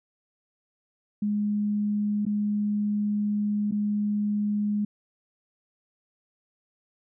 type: tone with dropouts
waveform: sine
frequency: 207.7 Hz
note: G#3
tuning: in tune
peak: -23 dBFS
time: 1.22-4.85 s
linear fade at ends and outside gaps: 5 ms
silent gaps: 2.253-2.264 / 3.712-3.721 s
effects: none